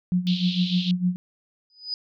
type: tone with tremolo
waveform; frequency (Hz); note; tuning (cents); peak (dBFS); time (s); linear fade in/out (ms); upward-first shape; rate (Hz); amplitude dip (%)
sine; 180; F#3; -47; -17; 0.12-1.16; 0; sine; 6.6; 80
type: band-pass noise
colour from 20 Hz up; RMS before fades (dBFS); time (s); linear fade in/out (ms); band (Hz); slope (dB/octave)
white; -32; 0.27-0.91; 0; 3000 to 4100; 48
type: tone with exponential growth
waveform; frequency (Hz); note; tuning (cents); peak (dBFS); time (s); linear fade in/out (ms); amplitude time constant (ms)
sine; 4978; D#8; 0; -23; 1.7-1.94; 1; 52
effects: none